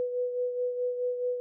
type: beating tone pair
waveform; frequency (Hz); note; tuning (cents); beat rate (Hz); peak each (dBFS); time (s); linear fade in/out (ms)
sine; 493.9 / 498.6; B4 / B4; 0 / +16; 4.7; -28 / -37; 0-1.4; 0
effects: none